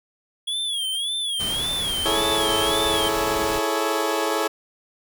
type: tone with vibrato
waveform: square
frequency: 3322 Hz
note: G#7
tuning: in tune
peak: -24 dBFS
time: 0.47-3.09 s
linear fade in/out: 10 ms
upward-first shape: sine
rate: 1.8 Hz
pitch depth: 120 cents each way
type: noise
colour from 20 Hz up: pink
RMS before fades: -32 dBFS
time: 1.39-3.6 s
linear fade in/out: 20 ms
type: chord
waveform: 20% pulse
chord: A major seventh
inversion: second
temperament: equal with one note detuned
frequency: 329.6 / 418 / 440 / 554.4 Hz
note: E4 / G#4 / A4 / C#5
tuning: 0 / +11 / 0 / 0 cents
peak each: -22 dBFS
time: 2.05-4.48 s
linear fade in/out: 10 ms
effects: none